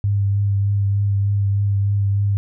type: tone with vibrato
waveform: sine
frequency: 100.3 Hz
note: G2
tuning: 40 cents sharp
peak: -15 dBFS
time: 0.04-2.37 s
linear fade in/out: 0 ms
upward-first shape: triangle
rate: 3.3 Hz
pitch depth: 22 cents each way
effects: none